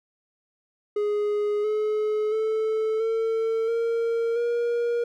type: tone with pitch steps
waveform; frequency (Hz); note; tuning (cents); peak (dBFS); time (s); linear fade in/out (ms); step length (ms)
triangle; 415.9 / 426.9 / 438.1 / 449.6 / 461.5 / 473.6; G#4 / G#4 / A4 / A4 / A#4 / A#4; +2 / +48 / -7 / +37 / -17 / +27; -20; 0.96-5.04; 5; 680
effects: none